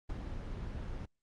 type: noise with ADSR envelope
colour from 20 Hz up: brown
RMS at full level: -34 dBFS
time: 0.09-1.06 s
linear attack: 13 ms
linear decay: 10 ms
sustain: -6 dB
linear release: 11 ms
effects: low-pass 5000 Hz 12 dB/octave + Opus 24 kbps